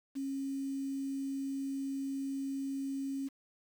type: tone with quantisation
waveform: sine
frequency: 272.7 Hz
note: C#4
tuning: 28 cents flat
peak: -34 dBFS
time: 0.15-3.29 s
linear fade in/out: 20 ms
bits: 9
effects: none